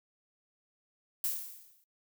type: noise with exponential decay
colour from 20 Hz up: violet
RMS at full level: -30 dBFS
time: 1.24-1.84 s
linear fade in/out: 1 ms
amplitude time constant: 130 ms
effects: noise-tail reverb RT60 0.1 s tail -24 dB re dry